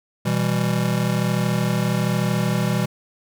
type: chord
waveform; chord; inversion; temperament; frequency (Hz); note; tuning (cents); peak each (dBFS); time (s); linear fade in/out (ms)
square; E minor; second; just; 123.61 / 164.81 / 197.78; B2 / E3 / G3; +2 / 0 / +16; -24; 0.25-2.86; 10
effects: none